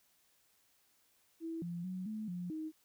sine tone with pitch steps, 327.8 / 172.4 / 184.8 / 216.2 / 177.6 / 313.9 Hz, E4 / F3 / F#3 / A3 / F3 / D#4, -10 / -22 / -2 / -30 / +29 / +15 cents, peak -38 dBFS, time 1.4-2.72 s, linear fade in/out 50 ms, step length 220 ms, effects white hiss -72 dBFS RMS until 2.84 s

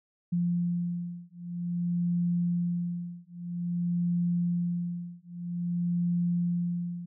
sine beating tone pair, 173.8 / 174.31 Hz, F3 / F3, -8 / -3 cents, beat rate 0.51 Hz, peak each -30 dBFS, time 0.32-7.06 s, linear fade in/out 10 ms, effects none

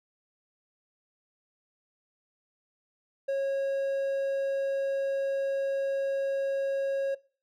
triangle tone, 547 Hz, C#5, 23 cents flat, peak -24 dBFS, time 3.28-7.15 s, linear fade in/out 10 ms, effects noise-tail reverb RT60 0.4 s tail -22 dB re dry

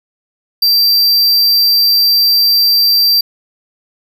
square tone, 4699 Hz, D8, in tune, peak -8 dBFS, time 0.62-3.21 s, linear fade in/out 5 ms, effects none

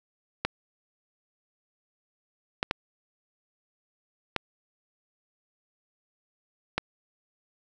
clicks, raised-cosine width 0.3 ms, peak -9 dBFS, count 5, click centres 0.45 / 2.629 / 2.711 / 4.363 / 6.78 s, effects none

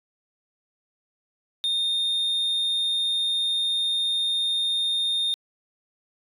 sine tone, 3657 Hz, A#7, 34 cents flat, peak -19 dBFS, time 1.64-5.34 s, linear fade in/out 0 ms, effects tanh soft clip ceiling -21 dBFS

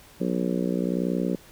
harmonic tone, 61 Hz, B1, 21 cents flat, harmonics 3 / 4 / 5 / 6 / 7 / 8 / 9, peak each -27 / -29 / -31 / -33 / -34 / -35 / -36 dBFS, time 0.2-1.36 s, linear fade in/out 10 ms, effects pink hiss -51 dBFS RMS until 1.51 s

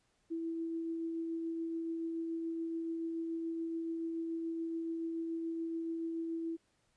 sine tone with tremolo, 329.6 Hz, E4, in tune, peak -34 dBFS, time 0.3-6.57 s, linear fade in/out 20 ms, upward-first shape triangle, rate 7 Hz, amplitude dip 25%, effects pink hiss -75 dBFS RMS until 6.96 s + resampled to 22050 Hz

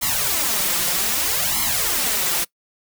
white noise with flanger, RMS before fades -21 dBFS, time 0.01-2.45 s, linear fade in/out 20 ms, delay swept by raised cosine 0.95 to 5.85 ms, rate 0.63 Hz, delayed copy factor +0.95, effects noise-tail reverb RT60 0.1 s tail -22 dB re dry

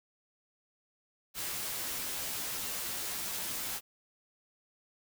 white noise with comb filter, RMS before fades -37 dBFS, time 1.34-3.81 s, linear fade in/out 50 ms, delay 13 ms, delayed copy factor -0.65, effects none

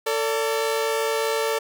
sawtooth tone pair together, 447.9 / 576.1 Hz, A4 / D5, +31 / -33 cents, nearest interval major third, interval 436 cents, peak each -19 / -23 dBFS, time 0.06-1.59 s, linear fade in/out 10 ms, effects none

